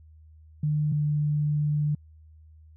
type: tone pair in turn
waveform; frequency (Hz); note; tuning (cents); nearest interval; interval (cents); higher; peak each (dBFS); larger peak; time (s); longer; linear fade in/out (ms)
sine; 150.1 / 148.72; D3 / D3; +38 / +22; unison; 16; first; -22; neither; 0.63-0.92 / 0.92-1.95; second; 5
effects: added 78 Hz sine -49 dBFS peak until 2.76 s